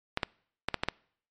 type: clicks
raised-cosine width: 0.3 ms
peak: -11 dBFS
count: 6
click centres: 0.174 / 0.232 / 0.686 / 0.743 / 0.835 / 0.886 s
effects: noise-tail reverb RT60 0.6 s tail -25 dB re dry + MP3 48 kbps